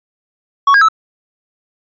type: tone with pitch steps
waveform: triangle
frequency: 1117 / 1628 / 1306 Hz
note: C#6 / G#6 / E6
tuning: +13 / -35 / -17 cents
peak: -4 dBFS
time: 0.67-0.886 s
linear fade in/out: 5 ms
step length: 72 ms
effects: resampled to 16000 Hz